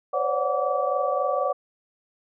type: tone cluster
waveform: sine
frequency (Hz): 515 / 558 / 582 / 736 / 1153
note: C5 / C#5 / D5 / F#5 / D6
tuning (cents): -28 / +11 / -16 / -9 / -32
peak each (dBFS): -28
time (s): 0.13-1.53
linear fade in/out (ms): 10
effects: none